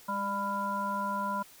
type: harmonic tone with a mistuned harmonic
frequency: 199 Hz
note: G3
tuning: 26 cents sharp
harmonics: 1 / 3 / 5 / 7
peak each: -37 / -40 / -31 / -39 dBFS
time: 0.08-1.43 s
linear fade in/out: 10 ms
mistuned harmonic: 1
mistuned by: +31 cents
effects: white hiss -55 dBFS RMS until 1.6 s